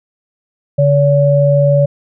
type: tone pair together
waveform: sine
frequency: 143.1 / 569.8 Hz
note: D3 / C#5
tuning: -45 / +48 cents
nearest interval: 2 octaves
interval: 2393 cents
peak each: -10 dBFS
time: 0.78-1.86 s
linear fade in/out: 10 ms
effects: none